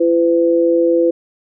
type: tone pair together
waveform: sine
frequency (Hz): 338.1 / 505.8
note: E4 / B4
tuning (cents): +44 / +41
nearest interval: perfect fifth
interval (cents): 697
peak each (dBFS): -13 / -13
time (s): 0-1.11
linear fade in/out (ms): 10
effects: none